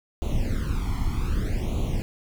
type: noise with flanger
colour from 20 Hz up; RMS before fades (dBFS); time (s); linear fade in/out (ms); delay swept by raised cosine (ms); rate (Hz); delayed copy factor
brown; -25; 0.22-2.02; 0; 0.29 to 0.95; 0.64; +0.9
effects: none